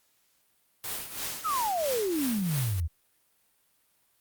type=noise with tremolo; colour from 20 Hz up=white; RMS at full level=-33 dBFS; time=0.84-2.8 s; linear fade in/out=0 ms; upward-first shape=triangle; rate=3 Hz; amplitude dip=70%
type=exponential sweep; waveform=sine; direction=down; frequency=1346 to 75.6 Hz; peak=-26 dBFS; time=1.44-2.88 s; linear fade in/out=20 ms
effects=white hiss -69 dBFS RMS until 4.2 s + Opus 48 kbps